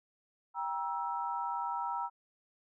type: chord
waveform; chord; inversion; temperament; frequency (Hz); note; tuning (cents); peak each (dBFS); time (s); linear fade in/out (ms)
sine; E diminished; first; just; 791.1 / 949.3 / 1318.5; G5 / Bb5 / E6; +16 / +31 / 0; -39 / -35 / -39; 0.54-2.1; 50
effects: none